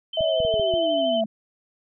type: tone with vibrato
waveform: sine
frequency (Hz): 3059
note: G7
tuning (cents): -43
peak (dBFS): -29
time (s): 0.13-1.21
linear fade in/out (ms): 5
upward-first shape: sine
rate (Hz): 13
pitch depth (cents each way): 27
type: tone with pitch glide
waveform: sine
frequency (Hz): 645 to 663.5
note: E5 to E5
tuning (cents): -38 to +11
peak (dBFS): -20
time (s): 0.17-1.24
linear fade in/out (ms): 5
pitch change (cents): +49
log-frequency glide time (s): 0.41-0.86
type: exponential sweep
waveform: sine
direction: down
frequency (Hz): 622.3 to 213.1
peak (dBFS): -27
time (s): 0.19-1.26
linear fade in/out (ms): 5
type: clicks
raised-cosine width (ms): 5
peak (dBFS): -22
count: 6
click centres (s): 0.208 / 0.403 / 0.45 / 0.541 / 0.597 / 0.739
effects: none